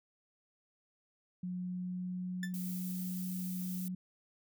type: tone with pitch glide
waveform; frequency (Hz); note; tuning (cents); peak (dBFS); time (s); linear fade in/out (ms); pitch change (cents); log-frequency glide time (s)
sine; 180.7 to 183.22; F#3 to F#3; -41 to -17; -36; 1.43-3.95; 5; +24; 1.55-3.04
type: tone with exponential decay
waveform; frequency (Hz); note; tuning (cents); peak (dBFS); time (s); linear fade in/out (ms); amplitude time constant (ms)
40% pulse; 1760; A6; 0; -35; 2.43-2.54; 2; 22
type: noise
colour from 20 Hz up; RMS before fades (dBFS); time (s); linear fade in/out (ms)
violet; -46; 2.54-3.88; 0
effects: none